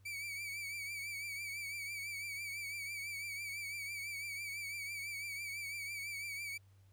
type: tone with vibrato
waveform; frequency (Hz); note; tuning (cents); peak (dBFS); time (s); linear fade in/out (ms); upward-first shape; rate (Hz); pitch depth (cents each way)
40% pulse; 2290; D7; -44; -40; 0.05-6.58; 10; triangle; 6; 70
effects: added 97 Hz sine -61 dBFS peak until 6.92 s + pink hiss -75 dBFS RMS until 6.92 s